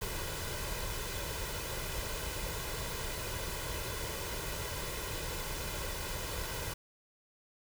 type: noise with comb filter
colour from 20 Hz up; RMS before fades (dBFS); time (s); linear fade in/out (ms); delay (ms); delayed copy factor
pink; -38; 0.01-6.74; 10; 2; +0.6
effects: none